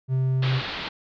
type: tone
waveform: triangle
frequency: 130.81 Hz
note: C3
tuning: in tune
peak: -18 dBFS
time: 0.08-0.62 s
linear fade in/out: 50 ms
type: low-pass noise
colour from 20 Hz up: white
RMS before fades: -32 dBFS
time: 0.42-0.89 s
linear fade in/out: 10 ms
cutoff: 4200 Hz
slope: 48 dB/octave
effects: none